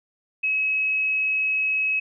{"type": "tone", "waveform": "sine", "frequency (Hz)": 2563, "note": "E7", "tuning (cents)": -49, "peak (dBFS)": -20, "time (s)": [0.43, 2], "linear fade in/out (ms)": 10, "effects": []}